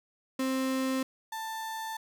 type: tone pair in turn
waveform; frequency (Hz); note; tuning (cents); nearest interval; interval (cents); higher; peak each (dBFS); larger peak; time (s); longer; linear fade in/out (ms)
35% pulse; 262.9 / 887.4; C4 / A5; +8 / +14; octave + major sixth; 2106; second; -26 / -33; first; 0.39-1.03 / 1.32-1.97; second; 5
effects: none